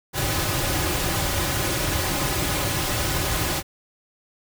pink noise with comb filter, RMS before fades -24 dBFS, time 0.13-3.63 s, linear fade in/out 50 ms, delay 4.4 ms, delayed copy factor -0.6, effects none

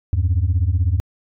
sine beating tone pair, 80.4 / 96.4 Hz, E2 / G2, -43 / -28 cents, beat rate 16 Hz, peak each -16 dBFS, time 0.13-1 s, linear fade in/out 0 ms, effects tanh soft clip ceiling -11 dBFS

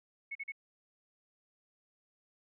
sine tone bursts, 2202 Hz, C#7, 12 cents flat, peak -37 dBFS, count 3, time 0.31-0.521 s, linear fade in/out 10 ms, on 43 ms, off 41 ms, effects none

